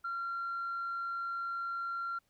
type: tone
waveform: sine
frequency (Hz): 1375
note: F6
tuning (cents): -27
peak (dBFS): -33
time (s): 0.04-2.19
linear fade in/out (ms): 10
effects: tanh soft clip ceiling -31 dBFS + pink hiss -75 dBFS RMS until 2.29 s